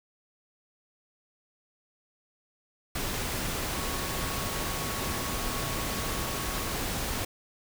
sine tone in noise, 1109 Hz, C#6, in tune, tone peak -41 dBFS, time 3.75-6.72 s, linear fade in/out 5 ms, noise pink, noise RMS -32 dBFS, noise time 2.95-7.25 s, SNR -12 dB, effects none

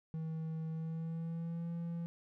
triangle tone with pitch glide, 160.3 to 169.05 Hz, E3 to E3, -48 to +44 cents, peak -35 dBFS, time 0.14-2.06 s, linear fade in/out 0 ms, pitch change +92 cents, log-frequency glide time 0.7-1.7 s, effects none

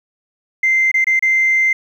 sine tone with dropouts, 2083 Hz, C7, 8 cents flat, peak -10 dBFS, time 0.63-1.73 s, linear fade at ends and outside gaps 5 ms, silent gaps 0.916-0.941 / 1.044-1.068 / 1.194-1.224 s, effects tanh soft clip ceiling -7 dBFS + 8-bit

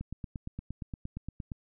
click train, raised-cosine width 5 ms, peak -25 dBFS, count 14, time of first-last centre 0.01-1.518 s, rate 8.62 Hz, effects none

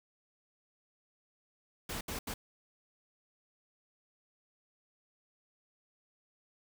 pink noise bursts at uneven times, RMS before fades -39 dBFS, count 3, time 1.89-2.01 / 2.08-2.19 / 2.27-2.34 s, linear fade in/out 5 ms, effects none

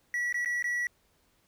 triangle tone with dropouts, 1939 Hz, B6, 32 cents flat, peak -26 dBFS, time 0.14-0.87 s, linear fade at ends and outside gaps 1 ms, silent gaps 0.326-0.343 / 0.448-0.458 / 0.625-0.642 s, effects pink hiss -69 dBFS RMS until 1.47 s

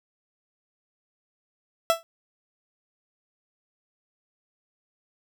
30% pulse tone with exponential decay, 664 Hz, E5, 12 cents sharp, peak -12 dBFS, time 1.9-2.03 s, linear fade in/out 0 ms, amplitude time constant 27 ms, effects none

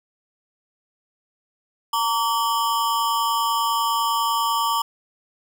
square ring-modulated tone, 1032 Hz, C6, 24 cents flat, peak -17 dBFS, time 1.93-4.82 s, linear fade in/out 5 ms, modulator 115 Hz, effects none

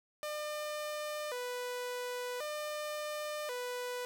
sawtooth tone with vibrato, 545 Hz, C#5, 29 cents flat, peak -33 dBFS, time 0.23-4.05 s, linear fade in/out 0 ms, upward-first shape square, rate 0.46 Hz, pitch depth 170 cents each way, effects none

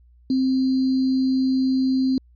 sine tone with sample-and-hold, 261.9 Hz, C4, 2 cents sharp, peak -17 dBFS, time 0.3-2.18 s, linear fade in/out 2 ms, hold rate 4410 Hz, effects added 60 Hz sine -50 dBFS peak until 2.35 s + resampled to 11025 Hz

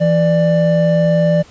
triangle tone pair together, 166.5 / 592.4 Hz, E3 / D5, +18 / +15 cents, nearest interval octave + minor seventh, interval 2197 cents, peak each -11 dBFS, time 0-1.43 s, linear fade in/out 20 ms, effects pink hiss -44 dBFS RMS until 1.5 s + resampled to 16000 Hz

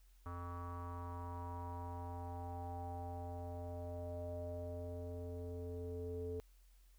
square tone with low-pass filter sweep, 87.31 Hz, F2, in tune, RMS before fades -45 dBFS, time 0.26-6.4 s, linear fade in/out 0 ms, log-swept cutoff 1200 to 440 Hz, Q 7, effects added 44 Hz sine -62 dBFS peak until 6.98 s + white hiss -75 dBFS RMS until 6.98 s

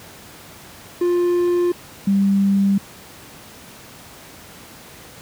triangle / sine tone pair in turn, 351.7 / 197.38 Hz, F4 / G3, +12 / +12 cents, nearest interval minor seventh, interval 1000 cents, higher first, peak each -13 dBFS, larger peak neither, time 1.01-1.72 / 2.07-2.78 s, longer neither, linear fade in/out 5 ms, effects pink hiss -41 dBFS RMS until 5.21 s + high-pass 80 Hz 12 dB/octave

